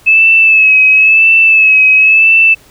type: tone with vibrato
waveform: sine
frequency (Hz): 2600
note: E7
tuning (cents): -24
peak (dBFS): -3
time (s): 0.06-2.55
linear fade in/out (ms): 20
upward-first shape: sine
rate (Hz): 0.97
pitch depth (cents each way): 41
effects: pink hiss -43 dBFS RMS until 2.7 s